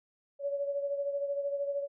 sine beating tone pair, 563 / 576 Hz, C#5 / D5, +27 / -34 cents, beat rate 13 Hz, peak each -31 / -39 dBFS, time 0.39-1.88 s, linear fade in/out 50 ms, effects none

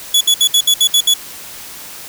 sawtooth tone bursts, 3400 Hz, G#7, 40 cents sharp, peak -5 dBFS, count 8, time 0.14-1.14 s, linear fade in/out 5 ms, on 69 ms, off 64 ms, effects white hiss -32 dBFS RMS until 2.08 s

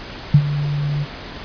sine tone with ADSR envelope, 145.5 Hz, D3, 16 cents flat, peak -4 dBFS, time 0.34-1.06 s, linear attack 6 ms, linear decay 62 ms, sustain -14 dB, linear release 42 ms, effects pink hiss -33 dBFS RMS until 1.44 s + resampled to 11025 Hz

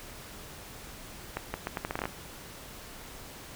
accelerating click train, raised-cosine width 0.5 ms, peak -16 dBFS, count 11, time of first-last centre 1.37-2.055 s, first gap 170 ms, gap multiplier 0.77, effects pink hiss -46 dBFS RMS until 3.55 s

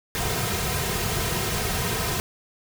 pink noise with comb filter, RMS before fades -26 dBFS, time 0.15-2.2 s, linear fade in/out 0 ms, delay 3.5 ms, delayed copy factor -0.7, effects none

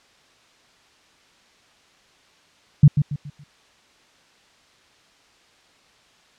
sine tone with echo, 145.3 Hz, D3, 18 cents flat, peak -5 dBFS, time 2.83-2.88 s, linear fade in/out 5 ms, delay 140 ms, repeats 4, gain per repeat -9 dB, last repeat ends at 3.44 s, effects white hiss -56 dBFS RMS until 6.38 s + low-pass 5000 Hz 12 dB/octave

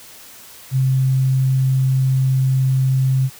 sine tone, 131.9 Hz, C3, 14 cents sharp, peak -13 dBFS, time 0.71-3.3 s, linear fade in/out 50 ms, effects white hiss -41 dBFS RMS until 3.39 s

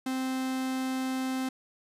45% pulse tone, 260.7 Hz, C4, 6 cents flat, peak -29 dBFS, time 0.06-1.49 s, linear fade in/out 5 ms, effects resampled to 32000 Hz + 10-bit

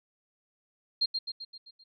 sine tone with echo, 4207 Hz, C8, 9 cents sharp, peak -23 dBFS, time 1.01-1.06 s, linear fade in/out 10 ms, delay 130 ms, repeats 6, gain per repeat -5 dB, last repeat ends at 1.84 s, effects none

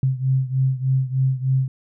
sine beating tone pair, 130.81 / 134.11 Hz, C3 / C3, 0 / +43 cents, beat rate 3.3 Hz, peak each -19 / -22 dBFS, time 0.03-1.68 s, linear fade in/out 2 ms, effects none

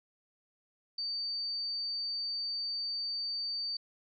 sine tone, 4600 Hz, D8, 37 cents flat, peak -33 dBFS, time 0.98-3.77 s, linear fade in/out 5 ms, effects none

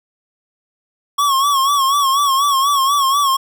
square tone with vibrato, 1108.7 Hz, C#6, in tune, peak -13 dBFS, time 1.18-3.37 s, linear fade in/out 10 ms, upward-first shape sine, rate 4.1 Hz, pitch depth 78 cents each way, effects none

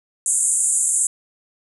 white band-pass noise, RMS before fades -19 dBFS, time 0.26-1.07 s, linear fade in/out 2 ms, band 7000 to 10000 Hz, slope 96 dB/octave, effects none

